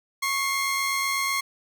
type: tone pair together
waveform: sawtooth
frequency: 1100 / 2112 Hz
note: C#6 / C7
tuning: -14 / +16 cents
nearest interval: major seventh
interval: 1130 cents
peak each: -23 dBFS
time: 0.22-1.41 s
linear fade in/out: 10 ms
effects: none